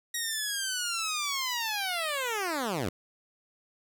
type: linear sweep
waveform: 10% pulse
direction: down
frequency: 1900 to 77.78 Hz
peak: -21 dBFS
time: 0.14-2.89 s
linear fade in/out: 5 ms
effects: none